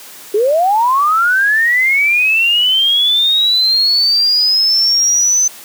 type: linear sweep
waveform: sine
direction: up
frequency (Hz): 392.2 to 6140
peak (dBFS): -9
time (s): 0.34-5.48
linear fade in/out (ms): 5
effects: white hiss -35 dBFS RMS until 5.64 s + high-pass 200 Hz 12 dB/octave